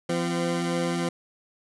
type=tone pair together; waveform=20% pulse; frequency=171.65 / 256 Hz; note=F3 / C4; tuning=-30 / -38 cents; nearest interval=perfect fifth; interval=692 cents; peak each=-21 / -25 dBFS; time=0.09-1.09 s; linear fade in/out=5 ms; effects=resampled to 24000 Hz